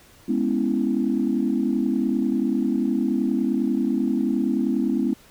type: chord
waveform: sine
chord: C# minor seventh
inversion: second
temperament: equal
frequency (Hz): 207.7 / 246.9 / 277.2 / 329.6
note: G#3 / B3 / C#4 / E4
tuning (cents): 0 / 0 / 0 / 0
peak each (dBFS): -25 / -23 / -25 / -26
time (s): 0.28-5.14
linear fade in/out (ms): 10
effects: tanh soft clip ceiling -10 dBFS + pink hiss -52 dBFS RMS until 5.3 s